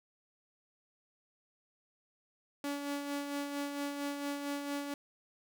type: tone with tremolo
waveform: sawtooth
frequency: 285.1 Hz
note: C#4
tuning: 49 cents sharp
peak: -30 dBFS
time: 2.64-4.94 s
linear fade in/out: 2 ms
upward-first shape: sine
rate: 4.4 Hz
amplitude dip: 45%
effects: none